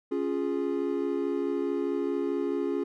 triangle chord, Db major, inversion none, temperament equal with one note detuned, 277.2 / 350.6 / 415.3 Hz, Db4 / F4 / Ab4, 0 / +7 / 0 cents, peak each -29 dBFS, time 0.11-2.84 s, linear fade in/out 10 ms, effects none

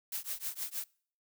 blue noise with tremolo, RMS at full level -35 dBFS, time 0.12-0.84 s, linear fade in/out 2 ms, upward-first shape triangle, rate 6.4 Hz, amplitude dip 100%, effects noise-tail reverb RT60 0.5 s tail -25 dB re dry

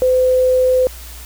sine tone, 510 Hz, C5, 44 cents flat, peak -10 dBFS, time 0.02-0.87 s, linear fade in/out 0 ms, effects added 60 Hz sine -33 dBFS peak until 1.25 s + white hiss -37 dBFS RMS until 1.25 s

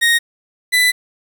30% pulse tone pair in turn, 1864.7 / 1993.9 Hz, A#6 / B6, 0 / +16 cents, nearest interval minor second, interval 116 cents, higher second, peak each -8 dBFS, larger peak neither, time 0.01-0.19 / 0.72-0.92 s, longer second, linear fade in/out 20 ms, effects 7-bit

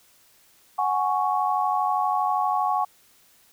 sine chord, F# suspended second, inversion none, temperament just, 740 / 832.5 / 1110 Hz, F#5 / G#5 / C#6, 0 / +4 / +2 cents, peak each -25 dBFS, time 0.78-2.85 s, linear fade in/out 10 ms, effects white hiss -58 dBFS RMS until 3.52 s

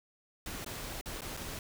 pink noise with dropouts, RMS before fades -41 dBFS, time 0.46-1.59 s, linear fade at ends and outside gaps 2 ms, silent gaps 0.646-0.662 / 1.012-1.058 / 1.208-1.218 / 1.368-1.372 s, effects none

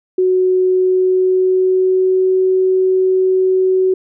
sine tone with pitch glide, 370 to 374.5 Hz, F#4 to F#4, 0 to +21 cents, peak -10 dBFS, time 0.18-3.94 s, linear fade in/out 5 ms, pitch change +21 cents, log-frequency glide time 0.64-2.36 s, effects none

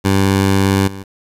15% pulse tone with level steps, 97.3 Hz, G2, 12 cents flat, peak -5 / -22 dBFS, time 0.04-1.04 s, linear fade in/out 20 ms, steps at 0.87 s, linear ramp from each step 10 ms, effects resampled to 32000 Hz + 7-bit

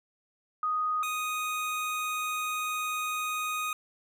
sine / 25% pulse tone pair in turn, 1244.5 / 1244.5 Hz, D#6 / D#6, 0 / 0 cents, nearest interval unison, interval 0 cents, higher neither, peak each -26 dBFS, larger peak neither, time 0.63-1.03 / 1.03-3.73 s, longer second, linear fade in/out 2 ms, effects none

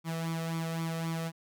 sawtooth tone with flanger, 164.2 Hz, E3, 6 cents flat, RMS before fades -34 dBFS, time 0.04-1.32 s, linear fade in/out 50 ms, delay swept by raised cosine 0.87 to 1.62 ms, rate 3.8 Hz, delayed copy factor +0.65, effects none

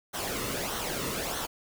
pink noise with flanger, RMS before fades -33 dBFS, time 0.13-1.47 s, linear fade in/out 20 ms, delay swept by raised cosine 0.41 to 1.29 ms, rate 1.6 Hz, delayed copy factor -0.6, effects none

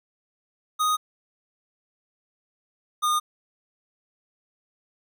square tone pair in turn, 1244.5 / 1221 Hz, D#6 / D#6, 0 / -33 cents, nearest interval unison, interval 33 cents, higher first, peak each -21 dBFS, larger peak neither, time 0.79-0.97 / 3.02-3.2 s, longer neither, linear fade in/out 20 ms, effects none

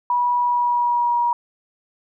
sine tone with pitch glide, 973 to 955.7 Hz, B5 to A#5, -26 to +43 cents, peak -16 dBFS, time 0.1-1.33 s, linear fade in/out 2 ms, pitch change -31 cents, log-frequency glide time 0.36-1.17 s, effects none

